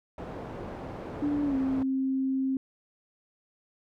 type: low-pass noise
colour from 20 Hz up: white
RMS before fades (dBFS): -39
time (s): 0.18-1.83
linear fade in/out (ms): 2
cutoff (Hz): 590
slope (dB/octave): 12
type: tone with pitch glide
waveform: sine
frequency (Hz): 291.2 to 265.5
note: D4 to C4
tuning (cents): -15 to +25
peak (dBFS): -25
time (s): 1.22-2.57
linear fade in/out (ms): 2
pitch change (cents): -160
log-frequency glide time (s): 1.45-1.57
effects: none